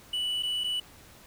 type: tone with dropouts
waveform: triangle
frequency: 2960 Hz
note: F#7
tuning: in tune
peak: -26 dBFS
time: 0.13-0.8 s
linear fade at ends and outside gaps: 5 ms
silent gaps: 0.426-0.432 / 0.638-0.642 s
effects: pink hiss -53 dBFS RMS until 1.26 s